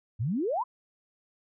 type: exponential sweep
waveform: sine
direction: up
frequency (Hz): 98.2 to 1081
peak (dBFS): -26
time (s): 0.19-0.64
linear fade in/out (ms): 20
effects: none